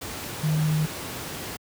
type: tone in noise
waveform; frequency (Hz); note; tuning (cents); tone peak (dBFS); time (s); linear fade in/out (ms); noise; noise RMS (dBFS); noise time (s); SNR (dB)
sine; 154.5; D#3; -12; -20; 0.43-0.86; 10; pink; -34; 0.01-1.57; +11
effects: high-pass 80 Hz 12 dB/octave